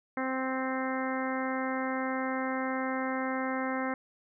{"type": "harmonic tone", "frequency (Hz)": 261.6, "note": "C4", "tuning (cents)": 0, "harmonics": [1, 2, 3, 4, 5, 6, 7, 8], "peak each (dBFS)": [-33, -36, -38, -39, -40, -41, -41, -42], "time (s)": [0.17, 3.94], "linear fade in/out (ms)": 2, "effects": []}